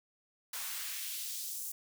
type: noise with high-pass filter sweep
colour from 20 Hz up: white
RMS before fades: -40 dBFS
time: 0.53-1.72 s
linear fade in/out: 5 ms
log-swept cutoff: 910 to 8300 Hz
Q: 1
effects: none

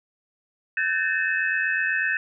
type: tone cluster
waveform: sine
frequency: 1534 / 1712 / 1800 / 2581 Hz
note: G6 / A6 / A6 / E7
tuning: -38 / -48 / +39 / -37 cents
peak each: -26 / -29 / -25 / -29 dBFS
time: 0.77-2.17 s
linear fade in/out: 2 ms
effects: none

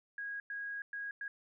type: tone bursts at uneven times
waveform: sine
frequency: 1645 Hz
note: G#6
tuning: 17 cents flat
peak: -38 dBFS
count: 4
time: 0.18-0.4 / 0.5-0.82 / 0.93-1.11 / 1.21-1.28 s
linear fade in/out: 2 ms
effects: none

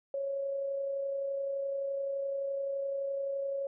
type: tone with amplitude modulation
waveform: sine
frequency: 552 Hz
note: C#5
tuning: 7 cents flat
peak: -30 dBFS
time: 0.14-3.67 s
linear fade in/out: 2 ms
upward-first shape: sine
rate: 31.7 Hz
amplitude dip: 30%
effects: none

